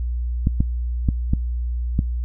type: clicks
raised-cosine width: 5 ms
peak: -6 dBFS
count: 5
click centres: 0.471 / 0.605 / 1.088 / 1.335 / 1.991 s
effects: noise-tail reverb RT60 0.2 s tail -26 dB re dry + added 60 Hz sine -21 dBFS peak until 2.24 s